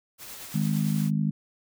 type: noise with tremolo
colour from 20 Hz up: white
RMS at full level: -40 dBFS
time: 0.18-1.11 s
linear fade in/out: 50 ms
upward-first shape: sine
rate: 8.9 Hz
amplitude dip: 30%
type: harmonic tone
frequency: 51.91 Hz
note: G#1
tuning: in tune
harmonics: 3 / 4 / 5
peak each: -25 / -26 / -35 dBFS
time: 0.54-1.31 s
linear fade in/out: 10 ms
effects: none